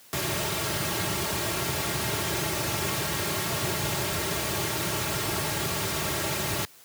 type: noise with comb filter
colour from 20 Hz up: pink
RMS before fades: -28 dBFS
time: 0.13-6.65 s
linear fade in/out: 0 ms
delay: 4 ms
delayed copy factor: -0.7
effects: white hiss -53 dBFS RMS until 6.84 s + high-pass 100 Hz 12 dB/octave